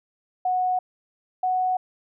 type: tone pair in turn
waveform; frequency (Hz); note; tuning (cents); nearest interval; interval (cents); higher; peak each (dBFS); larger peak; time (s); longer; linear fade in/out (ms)
sine; 735 / 739.7; F#5 / F#5; -12 / -1; unison; 11; second; -20 / -20; neither; 0.45-0.79 / 1.43-1.77; neither; 5
effects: none